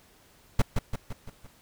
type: noise with echo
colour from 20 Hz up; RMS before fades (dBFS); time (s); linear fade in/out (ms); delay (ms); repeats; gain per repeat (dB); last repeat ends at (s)
brown; -19; 0.59-0.62; 5; 170; 5; -5; 1.47
effects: pink hiss -59 dBFS RMS until 1.61 s